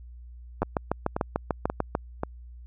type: two click trains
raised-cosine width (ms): 1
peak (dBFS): -10 / -13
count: 10 / 4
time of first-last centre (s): 0.62-1.951 / 0.63-2.234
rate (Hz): 6.76 / 1.87
effects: added 60 Hz sine -42 dBFS peak until 2.66 s